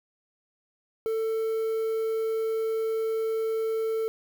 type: tone with quantisation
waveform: triangle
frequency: 445 Hz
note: A4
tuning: 20 cents sharp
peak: -23 dBFS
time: 1.06-4.08 s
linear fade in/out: 0 ms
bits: 8
effects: none